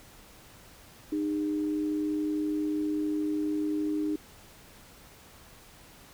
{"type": "tone pair together", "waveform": "sine", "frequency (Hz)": [305.3, 405.5], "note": ["D#4", "G#4"], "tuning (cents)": [-33, -41], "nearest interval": "perfect fourth", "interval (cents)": 492, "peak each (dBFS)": [-27, -37], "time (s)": [1.12, 4.16], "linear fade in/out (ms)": 5, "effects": ["pink hiss -53 dBFS RMS until 6.13 s"]}